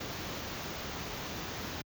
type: band-stop noise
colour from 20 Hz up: pink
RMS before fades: -39 dBFS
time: 0-1.82 s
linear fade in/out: 10 ms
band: 6900 to 14000 Hz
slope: 96 dB/octave
effects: high-pass 60 Hz 12 dB/octave